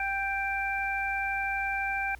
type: harmonic tone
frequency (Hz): 786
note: G5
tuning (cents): +4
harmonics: 1 / 2 / 3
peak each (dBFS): -32 / -32 / -32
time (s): 0-2.15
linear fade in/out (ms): 2
effects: added 59 Hz sine -47 dBFS peak until 2.19 s + pink hiss -58 dBFS RMS until 2.19 s